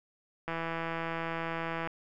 click train, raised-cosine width 0.5 ms, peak -20 dBFS, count 231, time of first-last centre 0.48-1.874 s, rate 165 Hz, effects none

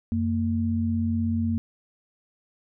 sine tone pair together, 90.9 / 229.1 Hz, F#2 / A#3, -30 / -30 cents, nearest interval octave + major third, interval 1600 cents, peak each -26 / -24 dBFS, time 0.12-1.58 s, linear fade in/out 0 ms, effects none

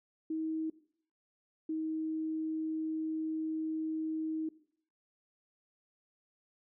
sine tone pair in turn, 317.9 / 316.3 Hz, D#4 / D#4, +37 / +29 cents, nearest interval unison, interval 8 cents, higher first, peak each -32 / -32 dBFS, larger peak neither, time 0.3-0.7 / 1.69-4.49 s, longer second, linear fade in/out 5 ms, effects noise-tail reverb RT60 0.6 s tail -18 dB re dry

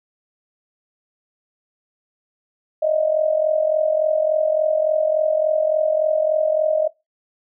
sine tone with amplitude modulation, 623 Hz, D#5, 2 cents sharp, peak -12 dBFS, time 2.82-6.88 s, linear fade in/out 10 ms, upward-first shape sine, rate 43.5 Hz, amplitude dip 75%, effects noise-tail reverb RT60 0.2 s tail -19 dB re dry

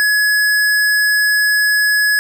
square tone, 1690 Hz, G#6, 30 cents sharp, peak -12 dBFS, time 0-2.19 s, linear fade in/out 0 ms, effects none

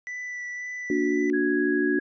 triangle tone with vibrato, 1975.5 Hz, B6, in tune, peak -30 dBFS, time 0.07-1.3 s, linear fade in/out 0 ms, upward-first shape sine, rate 1.9 Hz, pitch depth 12 cents each way
sine chord, Bb augmented, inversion none, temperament just, 233.1 / 291.4 / 364.2 Hz, Bb3 / D4 / F#4, 0 / -13 / -27 cents, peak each -30 / -24 / -25 dBFS, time 0.9-1.99 s, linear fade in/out 2 ms
sine tone, 1661.2 Hz, G#6, in tune, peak -28 dBFS, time 1.33-2 s, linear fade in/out 10 ms
effects resampled to 16000 Hz

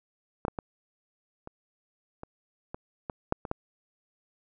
clicks, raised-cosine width 1 ms, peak -14 / -15 / -19 / -27 / -25 / -22 / -19 / -10 / -22 / -15 dBFS, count 10, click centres 0.451 / 0.482 / 0.588 / 1.474 / 2.234 / 2.745 / 3.098 / 3.324 / 3.452 / 3.514 s, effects none

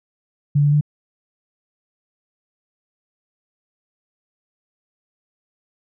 sine tone with pitch steps, 144.6 / 145.4 / 148.3 Hz, D3 / D3 / D3, -27 / -17 / +17 cents, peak -12 dBFS, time 0.55-0.811 s, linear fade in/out 10 ms, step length 87 ms, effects none

